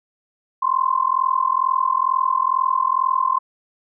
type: tone with amplitude modulation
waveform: sine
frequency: 1046.5 Hz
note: C6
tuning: in tune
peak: -12 dBFS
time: 0.62-3.39 s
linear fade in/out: 10 ms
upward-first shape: sine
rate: 42.2 Hz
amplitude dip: 95%
effects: none